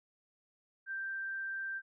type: tone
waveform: sine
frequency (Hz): 1571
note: G6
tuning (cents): +3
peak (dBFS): -36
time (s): 0.86-1.82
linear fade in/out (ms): 50
effects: none